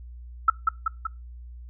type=tone with echo; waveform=sine; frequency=1318.5 Hz; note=E6; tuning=in tune; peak=-12 dBFS; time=0.48-0.5 s; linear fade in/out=5 ms; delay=190 ms; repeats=3; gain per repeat=-4 dB; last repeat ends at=1.07 s; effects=noise-tail reverb RT60 0.2 s tail -20 dB re dry + added 60 Hz sine -39 dBFS peak until 1.69 s